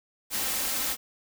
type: noise with comb filter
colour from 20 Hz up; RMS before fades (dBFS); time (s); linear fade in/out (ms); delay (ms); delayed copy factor
white; -29; 0.3-0.97; 50; 3.8; +0.55
effects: none